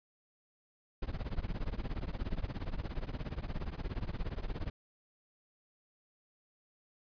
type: noise with tremolo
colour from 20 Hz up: brown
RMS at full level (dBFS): -33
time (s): 1.02-4.7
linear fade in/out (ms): 5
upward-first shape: triangle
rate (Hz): 17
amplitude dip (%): 100
effects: resampled to 11025 Hz